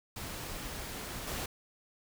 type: noise with level steps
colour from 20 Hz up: pink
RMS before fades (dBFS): -41 / -37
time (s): 0.16-1.46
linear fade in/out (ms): 5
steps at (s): 1.27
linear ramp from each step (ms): 5
effects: none